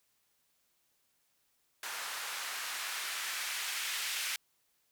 blue noise with band-pass filter sweep, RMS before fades -38 dBFS, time 1.83-4.36 s, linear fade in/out 2 ms, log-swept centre 1100 to 2200 Hz, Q 1.1, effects white hiss -75 dBFS RMS until 4.91 s

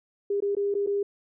sine tone with dropouts, 403.2 Hz, G4, 49 cents sharp, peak -23 dBFS, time 0.3-1.03 s, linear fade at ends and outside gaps 5 ms, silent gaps 0.404-0.422 / 0.551-0.567 / 0.742-0.75 / 0.864-0.871 s, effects none

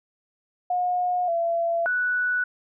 sine tone with pitch steps, 720 / 676 / 1479 Hz, F#5 / E5 / F#6, -47 / +43 / -1 cents, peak -21 dBFS, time 0.7-2.44 s, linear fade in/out 5 ms, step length 580 ms, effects none

